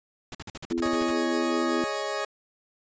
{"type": "noise bursts", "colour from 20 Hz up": "pink", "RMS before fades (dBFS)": -38, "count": 11, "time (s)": [0.32, 1.108], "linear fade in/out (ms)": 2, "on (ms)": 28, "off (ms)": 48}
{"type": "harmonic tone", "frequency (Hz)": 84.1, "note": "E2", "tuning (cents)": 35, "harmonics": [3, 4, 5], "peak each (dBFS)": [-29, -27, -38], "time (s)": [0.71, 1.84], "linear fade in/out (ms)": 0}
{"type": "chord", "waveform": "20% pulse", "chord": "Ab suspended fourth", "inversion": "none", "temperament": "equal", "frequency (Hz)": [415.3, 554.4, 622.3], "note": ["Ab4", "Db5", "Eb5"], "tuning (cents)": [0, 0, 0], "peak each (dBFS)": [-28, -27, -27], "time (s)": [0.82, 2.25], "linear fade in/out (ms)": 5}
{"effects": ["resampled to 16000 Hz"]}